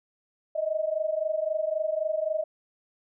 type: tone pair together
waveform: sine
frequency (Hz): 615 / 638.8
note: D#5 / D#5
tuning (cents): -20 / +45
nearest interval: minor second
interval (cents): 65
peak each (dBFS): -28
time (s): 0.55-2.44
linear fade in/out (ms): 10
effects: none